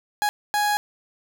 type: tone bursts at uneven times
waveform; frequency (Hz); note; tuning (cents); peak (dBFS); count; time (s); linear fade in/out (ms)
30% pulse; 830.6; G#5; 0; -17; 2; 0.22-0.29 / 0.54-0.77; 0
effects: none